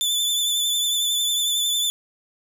sawtooth tone with vibrato, 3507 Hz, A7, 6 cents flat, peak -17 dBFS, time 0.01-1.9 s, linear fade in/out 0 ms, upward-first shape triangle, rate 11 Hz, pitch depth 40 cents each way, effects none

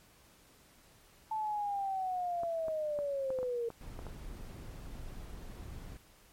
sine linear sweep, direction down, 880 to 459.4 Hz, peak -32 dBFS, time 1.31-3.69 s, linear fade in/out 5 ms
clicks, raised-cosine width 1 ms, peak -30 dBFS, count 9, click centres 2.434 / 2.683 / 2.989 / 3.304 / 3.388 / 3.43 / 3.703 / 3.991 / 4.067 s
brown noise, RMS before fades -45 dBFS, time 3.81-5.97 s, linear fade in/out 0 ms
effects pink hiss -62 dBFS RMS until 6.32 s + MP3 64 kbps

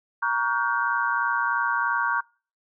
sine tone cluster, 939 / 1130 / 1430 / 1553 Hz, A#5 / C#6 / F6 / G6, +12 / +33 / +41 / -17 cents, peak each -27 dBFS, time 0.22-2.21 s, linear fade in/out 10 ms, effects noise-tail reverb RT60 0.4 s tail -26 dB re dry

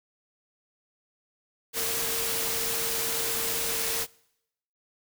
sine tone in noise, 456.6 Hz, A#4, 36 cents flat, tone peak -37 dBFS, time 1.73-4.07 s, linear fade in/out 50 ms, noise white, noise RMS -29 dBFS, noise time 1.73-4.07 s, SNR -11 dB, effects noise-tail reverb RT60 0.8 s tail -24 dB re dry

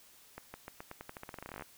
accelerating click train, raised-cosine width 0.5 ms, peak -28 dBFS, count 22, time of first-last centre 0.38-1.622 s, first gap 160 ms, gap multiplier 0.88, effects white hiss -60 dBFS RMS until 1.77 s

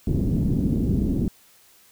white low-pass noise, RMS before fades -22 dBFS, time 0.07-1.28 s, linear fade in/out 2 ms, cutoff 270 Hz, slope 24 dB/octave, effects white hiss -55 dBFS RMS until 1.91 s

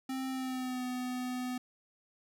square tone with pitch glide, 262.9 to 251 Hz, C4 to B3, +8 to +28 cents, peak -35 dBFS, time 0.09-1.58 s, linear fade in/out 5 ms, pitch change -80 cents, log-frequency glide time 0.29-0.84 s, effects none

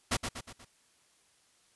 pink noise with echo, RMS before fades -28 dBFS, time 0.11-0.17 s, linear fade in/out 10 ms, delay 120 ms, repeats 4, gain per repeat -6 dB, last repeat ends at 0.65 s, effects white hiss -67 dBFS RMS until 1.75 s + resampled to 24000 Hz

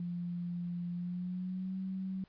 sine tone with pitch glide, 174.61 to 189.32 Hz, F3 to F#3, 0 to +40 cents, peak -35 dBFS, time 0-2.24 s, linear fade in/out 2 ms, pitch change +140 cents, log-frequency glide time 0.92-1.78 s, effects pink hiss -68 dBFS RMS until 2.28 s + resampled to 11025 Hz

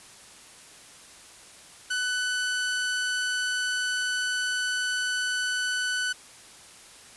sawtooth tone, 1496 Hz, F#6, 19 cents sharp, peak -22 dBFS, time 1.9-6.13 s, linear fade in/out 10 ms, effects white hiss -49 dBFS RMS until 7.16 s + resampled to 24000 Hz

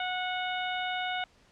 harmonic tone, 733 Hz, F#5, 16 cents flat, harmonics 1 / 2 / 3 / 4 / 5, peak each -33 / -36 / -38 / -39 / -40 dBFS, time 0-1.24 s, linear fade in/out 2 ms, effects pink hiss -62 dBFS RMS until 1.51 s + low-pass 6000 Hz 12 dB/octave

